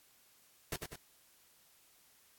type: noise with echo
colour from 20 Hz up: pink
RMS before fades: -38 dBFS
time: 0.72-0.76 s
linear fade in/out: 2 ms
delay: 99 ms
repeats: 2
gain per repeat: -5 dB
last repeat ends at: 0.958 s
effects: white hiss -66 dBFS RMS until 2.38 s + AAC 64 kbps